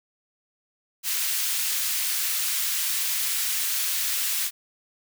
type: high-pass noise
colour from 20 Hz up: white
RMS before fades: -26 dBFS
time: 1.03-4.51 s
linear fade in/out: 50 ms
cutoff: 1800 Hz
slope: 12 dB/octave
effects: none